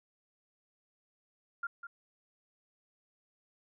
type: tone with echo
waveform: sine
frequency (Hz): 1396.9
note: F6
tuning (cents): 0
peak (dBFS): -33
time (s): 1.63-1.67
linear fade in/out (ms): 5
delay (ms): 200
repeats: 1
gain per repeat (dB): -9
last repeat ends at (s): 1.87
effects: none